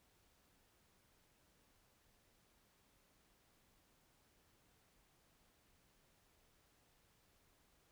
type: silence
effects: pink hiss -74 dBFS RMS until 7.91 s